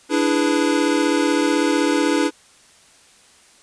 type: chord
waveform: square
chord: E dominant seventh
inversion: third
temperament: equal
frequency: 293.7 / 329.6 / 415.3 / 493.9 Hz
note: D4 / E4 / G#4 / B4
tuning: 0 / 0 / 0 / 0 cents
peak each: -20 / -22 / -25 / -25 dBFS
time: 0.09-2.31 s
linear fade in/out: 50 ms
effects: white hiss -51 dBFS RMS until 3.62 s + resampled to 22050 Hz